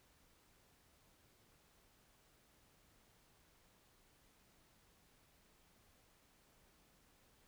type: silence
effects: pink hiss -71 dBFS RMS until 7.47 s